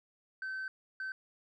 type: tone bursts at uneven times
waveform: sine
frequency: 1538 Hz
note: G6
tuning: 33 cents flat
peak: -34 dBFS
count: 2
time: 0.42-0.68 / 1-1.12 s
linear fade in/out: 2 ms
effects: tanh soft clip ceiling -35 dBFS